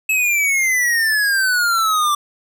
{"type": "exponential sweep", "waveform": "square", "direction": "down", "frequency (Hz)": [2605, 1166], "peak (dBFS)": -15, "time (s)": [0.09, 2.15], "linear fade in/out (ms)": 5, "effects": []}